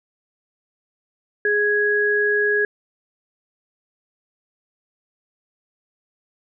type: tone pair together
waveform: sine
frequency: 416.1 / 1662.8 Hz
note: G#4 / G#6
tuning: +3 / +2 cents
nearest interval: 2 octaves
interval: 2399 cents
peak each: -20 / -18 dBFS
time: 1.45-2.65 s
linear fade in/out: 2 ms
effects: none